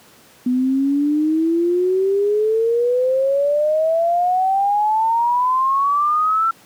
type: exponential sweep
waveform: sine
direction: up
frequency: 246.9 to 1350 Hz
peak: -14 dBFS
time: 0.46-6.51 s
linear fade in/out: 5 ms
effects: pink hiss -48 dBFS RMS until 6.65 s + high-pass 150 Hz 12 dB/octave